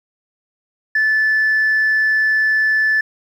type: tone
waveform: sine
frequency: 1745 Hz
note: A6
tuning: 15 cents flat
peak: -11 dBFS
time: 0.95-3.01 s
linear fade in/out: 5 ms
effects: tanh soft clip ceiling -10 dBFS + 8-bit